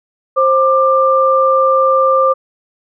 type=tone pair together; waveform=sine; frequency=529 / 1187.6 Hz; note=C5 / D6; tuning=+19 / +19 cents; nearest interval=octave + major second; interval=1400 cents; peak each=-11 dBFS; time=0.36-2.34 s; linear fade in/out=20 ms; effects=none